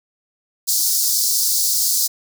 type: high-pass noise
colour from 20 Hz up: pink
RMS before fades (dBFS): -18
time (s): 0.67-2.08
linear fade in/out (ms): 20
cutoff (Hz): 4500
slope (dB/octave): 48
effects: none